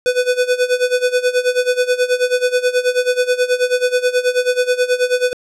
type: tone with tremolo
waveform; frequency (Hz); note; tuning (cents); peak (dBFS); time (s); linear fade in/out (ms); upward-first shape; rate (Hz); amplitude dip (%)
square; 498.2; B4; +15; -11; 0.06-5.33; 0; sine; 9.3; 85
effects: low-pass 9000 Hz 12 dB/octave